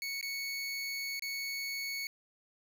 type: tone with dropouts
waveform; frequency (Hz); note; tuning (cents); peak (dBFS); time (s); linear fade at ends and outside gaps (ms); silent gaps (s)
25% pulse; 2217; C#7; 0; -32; 0.02-2.07; 1; 0.212-0.227 / 1.195-1.222
effects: none